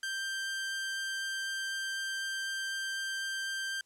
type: tone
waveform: sawtooth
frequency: 1574 Hz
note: G6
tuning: 7 cents sharp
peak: -30 dBFS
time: 0.03-3.81 s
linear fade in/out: 2 ms
effects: white hiss -72 dBFS RMS until 3.85 s + low-pass 10000 Hz 12 dB/octave